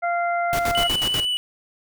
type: harmonic tone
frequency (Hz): 693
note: F5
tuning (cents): -14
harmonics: 1 / 2 / 3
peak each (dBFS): -21 / -27 / -31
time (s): 0.02-0.88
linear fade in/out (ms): 20
type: noise with tremolo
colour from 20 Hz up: pink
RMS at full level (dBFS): -27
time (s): 0.53-1.25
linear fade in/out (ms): 0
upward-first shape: square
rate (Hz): 8.2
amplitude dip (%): 80
type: tone with vibrato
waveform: triangle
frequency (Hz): 2960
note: F#7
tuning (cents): 0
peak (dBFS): -19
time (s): 0.75-1.37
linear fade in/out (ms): 0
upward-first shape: sine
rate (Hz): 6.1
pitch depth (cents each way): 13
effects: none